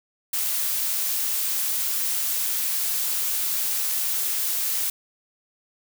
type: noise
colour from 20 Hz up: blue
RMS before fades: -25 dBFS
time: 0.33-4.9 s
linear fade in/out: 5 ms
effects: none